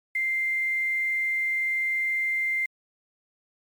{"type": "tone with quantisation", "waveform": "sine", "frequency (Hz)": 2093, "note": "C7", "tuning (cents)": 0, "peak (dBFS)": -23, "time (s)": [0.15, 2.66], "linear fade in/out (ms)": 5, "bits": 8, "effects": ["MP3 96 kbps"]}